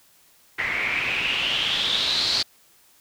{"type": "noise with low-pass filter sweep", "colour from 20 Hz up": "white", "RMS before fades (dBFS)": -24, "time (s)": [0.58, 2.43], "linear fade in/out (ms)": 10, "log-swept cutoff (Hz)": [2000, 4500], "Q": 7.1, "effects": ["white hiss -57 dBFS RMS until 3 s"]}